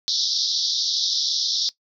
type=band-pass noise; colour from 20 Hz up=white; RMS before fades=-23 dBFS; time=0.08-1.69 s; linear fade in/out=0 ms; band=3500 to 5700 Hz; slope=96 dB/octave; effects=noise-tail reverb RT60 0.1 s tail -18 dB re dry